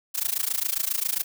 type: noise with amplitude modulation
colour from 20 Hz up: blue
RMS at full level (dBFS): -23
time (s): 0.14-1.24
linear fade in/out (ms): 20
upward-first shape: sine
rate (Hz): 27.4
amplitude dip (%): 95
effects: none